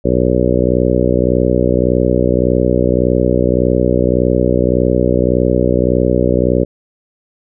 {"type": "harmonic tone", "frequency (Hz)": 61.74, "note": "B1", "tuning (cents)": 0, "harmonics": [1, 2, 3, 4, 5, 6, 7, 8, 9], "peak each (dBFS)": [-19, -19, -19, -19, -19, -19, -19, -19, -19], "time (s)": [0.04, 6.65], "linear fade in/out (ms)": 20, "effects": []}